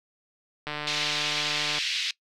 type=click train; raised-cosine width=0.3 ms; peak=-16 dBFS; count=167; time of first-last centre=0.67-1.784 s; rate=149 Hz
type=band-pass noise; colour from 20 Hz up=white; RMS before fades=-29 dBFS; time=0.87-2.11 s; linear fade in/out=2 ms; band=2200 to 4400 Hz; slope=24 dB/octave
effects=noise-tail reverb RT60 0.1 s tail -21 dB re dry